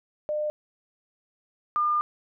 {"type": "tone pair in turn", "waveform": "sine", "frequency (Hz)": [603, 1206], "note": ["D5", "D6"], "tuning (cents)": [46, 46], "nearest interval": "octave", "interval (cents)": 1200, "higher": "second", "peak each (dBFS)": [-25, -21], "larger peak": "second", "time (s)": [[0.29, 0.5], [1.76, 2.01]], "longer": "second", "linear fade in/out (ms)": 0, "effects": []}